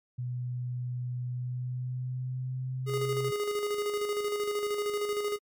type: tone with pitch glide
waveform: sine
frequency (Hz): 123.9 to 129.01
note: B2 to C3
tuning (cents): +6 to -24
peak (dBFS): -31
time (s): 0.18-3.31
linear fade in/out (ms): 10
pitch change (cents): +70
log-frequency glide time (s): 1.28-2.66
type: tone with tremolo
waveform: square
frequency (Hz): 413.8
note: G#4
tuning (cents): -6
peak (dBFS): -28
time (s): 2.86-5.39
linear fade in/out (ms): 50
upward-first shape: square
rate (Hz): 13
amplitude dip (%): 40
effects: MP3 96 kbps